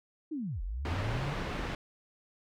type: linear two-way sweep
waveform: sine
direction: down then up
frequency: 330 to 38.89 to 151.5 Hz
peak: -33 dBFS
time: 0.31-1.34 s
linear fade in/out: 10 ms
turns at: 0.62 s
type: low-pass noise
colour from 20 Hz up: pink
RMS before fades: -36 dBFS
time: 0.85-1.75 s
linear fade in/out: 2 ms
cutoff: 2700 Hz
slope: 12 dB/octave
effects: none